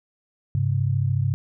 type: tone pair together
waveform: sine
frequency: 101.14 / 135 Hz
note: G#2 / C#3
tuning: -45 / -45 cents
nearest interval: perfect fourth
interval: 500 cents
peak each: -22 / -22 dBFS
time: 0.55-1.34 s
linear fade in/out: 0 ms
effects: none